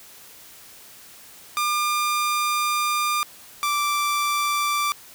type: tone pair in turn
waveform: sawtooth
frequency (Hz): 1200 / 1172.6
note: D6 / D6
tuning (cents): +37 / -3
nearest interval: unison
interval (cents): 40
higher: first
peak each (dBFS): -17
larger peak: neither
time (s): 1.57-3.23 / 3.63-4.92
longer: first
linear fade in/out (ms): 0
effects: white hiss -46 dBFS RMS until 5.14 s